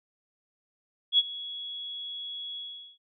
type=tone with ADSR envelope; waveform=sine; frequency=3353 Hz; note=G#7; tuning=16 cents sharp; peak=-16 dBFS; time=1.12-2.98 s; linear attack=64 ms; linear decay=35 ms; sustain=-19 dB; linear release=410 ms; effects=none